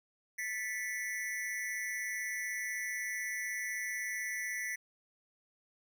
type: tone with amplitude modulation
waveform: square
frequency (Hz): 1975.5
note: B6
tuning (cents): 0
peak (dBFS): -32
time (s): 0.38-4.76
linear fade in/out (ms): 10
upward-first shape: sine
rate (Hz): 216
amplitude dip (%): 95
effects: none